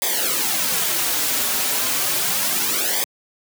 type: noise with flanger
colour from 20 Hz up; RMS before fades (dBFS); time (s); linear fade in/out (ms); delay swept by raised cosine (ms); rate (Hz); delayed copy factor
white; -21; 0.02-3.04; 0; 0.71 to 5.91; 0.33; -0.9
effects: high-pass 150 Hz 12 dB/octave